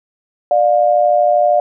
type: tone pair together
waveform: sine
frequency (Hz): 596 / 708.8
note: D5 / F5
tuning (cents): +25 / +25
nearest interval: minor third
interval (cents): 300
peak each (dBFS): -12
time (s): 0.51-1.6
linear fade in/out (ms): 2
effects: none